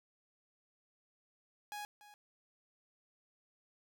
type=tone with echo; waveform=sawtooth; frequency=830.6 Hz; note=G#5; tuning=in tune; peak=-38 dBFS; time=1.72-1.85 s; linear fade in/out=0 ms; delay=290 ms; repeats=1; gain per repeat=-15 dB; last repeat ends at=2.14 s; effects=none